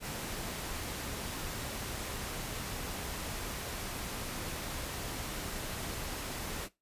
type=noise; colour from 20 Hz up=pink; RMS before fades=-39 dBFS; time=0-6.69 s; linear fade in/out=50 ms; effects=noise-tail reverb RT60 0.2 s tail -18 dB re dry + resampled to 32000 Hz